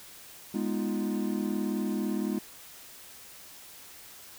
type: chord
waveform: triangle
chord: F half-diminished seventh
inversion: first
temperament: equal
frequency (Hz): 207.7 / 246.9 / 311.1 / 349.2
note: Ab3 / Cb4 / Eb4 / F4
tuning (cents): 0 / 0 / 0 / 0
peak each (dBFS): -29 / -32 / -33 / -34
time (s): 0.54-2.39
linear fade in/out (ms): 5
effects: white hiss -49 dBFS RMS until 4.38 s